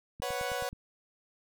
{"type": "click train", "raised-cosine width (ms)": 5, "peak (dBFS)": -33, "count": 6, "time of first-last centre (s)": [0.2, 0.73], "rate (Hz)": 9.44}
{"type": "chord", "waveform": "sawtooth", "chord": "B suspended second", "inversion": "none", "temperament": "equal", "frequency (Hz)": [493.9, 554.4, 740], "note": ["B4", "C#5", "F#5"], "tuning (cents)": [0, 0, 0], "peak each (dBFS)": -33, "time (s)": [0.22, 0.69], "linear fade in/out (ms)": 0}
{"effects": []}